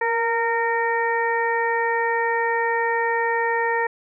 harmonic tone with a mistuned harmonic, 460 Hz, A#4, 23 cents flat, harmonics 1 / 2 / 3 / 4 / 5, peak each -24 / -23 / -35 / -24 / -34 dBFS, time 0.01-3.87 s, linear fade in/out 5 ms, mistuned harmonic 1, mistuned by +27 cents, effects none

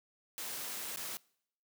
white noise with dropouts, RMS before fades -41 dBFS, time 0.38-1.17 s, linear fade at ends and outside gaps 0 ms, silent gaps 0.96-0.972 s, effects noise-tail reverb RT60 0.7 s tail -25 dB re dry + high-pass 150 Hz 12 dB/octave

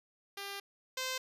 5% pulse tone pair in turn, 398.5 / 517.3 Hz, G4 / C5, +28 / -20 cents, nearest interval perfect fourth, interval 452 cents, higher second, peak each -29 / -23 dBFS, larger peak second, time 0.37-0.6 / 0.97-1.18 s, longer first, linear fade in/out 5 ms, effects resampled to 32000 Hz

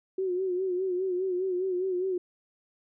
sine tone with vibrato, 369.3 Hz, F#4, 3 cents flat, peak -26 dBFS, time 0.18-2.18 s, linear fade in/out 5 ms, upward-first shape sine, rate 4.9 Hz, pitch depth 66 cents each way, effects none

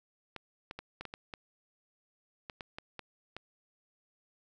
clicks, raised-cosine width 0.3 ms, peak -25 dBFS, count 12, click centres 0.363 / 0.711 / 0.79 / 1.01 / 1.053 / 1.139 / 1.338 / 2.498 / 2.608 / 2.785 / 2.993 / 3.366 s, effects none

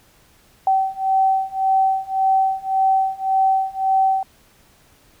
sine beating tone pair, 767 / 768.8 Hz, G5 / G5, -38 / -34 cents, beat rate 1.8 Hz, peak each -19 / -18 dBFS, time 0.67-4.23 s, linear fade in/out 2 ms, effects pink hiss -54 dBFS RMS until 5.2 s

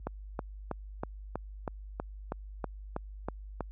click train, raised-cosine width 1 ms, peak -19 dBFS, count 12, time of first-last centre 0.07-3.607 s, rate 3.11 Hz, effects added 50 Hz sine -37 dBFS peak until 3.71 s + high-pass 60 Hz 12 dB/octave

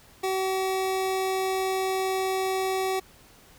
25% pulse tone, 379.6 Hz, F#4, 44 cents sharp, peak -21 dBFS, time 0.23-3 s, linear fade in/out 10 ms, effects pink hiss -54 dBFS RMS until 3.58 s

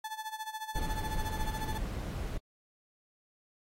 35% pulse tone with tremolo, 870 Hz, A5, 20 cents flat, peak -33 dBFS, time 0.04-1.78 s, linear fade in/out 5 ms, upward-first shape sine, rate 14 Hz, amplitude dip 80%
brown noise, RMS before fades -35 dBFS, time 0.75-2.38 s, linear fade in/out 10 ms
effects AAC 48 kbps

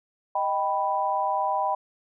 sine chord, Eb augmented, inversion none, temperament equal, 622.3 / 784 / 987.8 Hz, Eb5 / G5 / B5, 0 / 0 / 0 cents, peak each -30 / -26 / -26 dBFS, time 0.35-1.75 s, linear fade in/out 5 ms, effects none

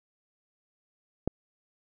click, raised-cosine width 2 ms, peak -13 dBFS, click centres 1.276 s, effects none

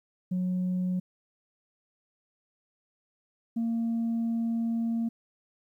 sine tone pair in turn, 182.5 / 229.9 Hz, F#3 / A#3, -24 / -24 cents, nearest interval major third, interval 400 cents, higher second, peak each -24 dBFS, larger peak neither, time 0.31-1 / 3.56-5.09 s, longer second, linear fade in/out 10 ms, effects tanh soft clip ceiling -24 dBFS + 11-bit

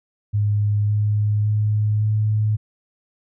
sine tone with pitch steps, 103.83 / 104.92 / 106.01 / 107.12 Hz, G#2 / G#2 / G#2 / A2, 0 / +18 / +36 / -46 cents, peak -16 dBFS, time 0.33-2.57 s, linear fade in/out 20 ms, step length 560 ms, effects none

